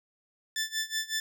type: tone with tremolo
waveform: 15% pulse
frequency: 1760 Hz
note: A6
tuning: in tune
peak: -21 dBFS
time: 0.56-1.2 s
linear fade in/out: 2 ms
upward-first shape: sine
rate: 5.4 Hz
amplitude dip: 90%
effects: none